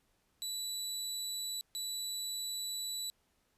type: tone bursts at uneven times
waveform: 25% pulse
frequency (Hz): 3951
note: B7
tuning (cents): 0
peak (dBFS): -33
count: 2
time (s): 0.42-1.61 / 1.75-3.1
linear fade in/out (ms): 0
effects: pink hiss -75 dBFS RMS until 3.57 s + resampled to 32000 Hz